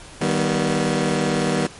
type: chord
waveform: 20% pulse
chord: Eb augmented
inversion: none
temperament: just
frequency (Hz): 155.56 / 194.45 / 243.1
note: Eb3 / G3 / B3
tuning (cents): 0 / -14 / -27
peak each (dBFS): -18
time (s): 0.21-1.67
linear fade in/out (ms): 5
effects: pink hiss -41 dBFS RMS until 1.79 s + MP3 48 kbps